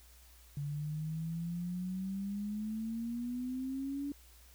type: exponential sweep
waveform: sine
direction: up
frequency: 142.1 to 287.1 Hz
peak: -35 dBFS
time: 0.57-4.12 s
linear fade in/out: 2 ms
effects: added 60 Hz sine -58 dBFS peak until 4.54 s + white hiss -62 dBFS RMS until 4.54 s